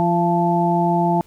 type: harmonic tone with a mistuned harmonic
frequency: 171.5 Hz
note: F3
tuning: 31 cents flat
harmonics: 1 / 2 / 4 / 5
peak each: -19 / -22 / -21 / -20 dBFS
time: 0-1.21 s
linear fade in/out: 0 ms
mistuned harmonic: 5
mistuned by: +32 cents
effects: pink hiss -54 dBFS RMS until 1.26 s